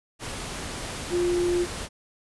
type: tone in noise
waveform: sine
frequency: 351.8 Hz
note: F4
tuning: 13 cents sharp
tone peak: -21 dBFS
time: 1.1-1.67 s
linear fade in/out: 50 ms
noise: pink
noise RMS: -34 dBFS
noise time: 0.19-1.89 s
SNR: +10 dB
effects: resampled to 24000 Hz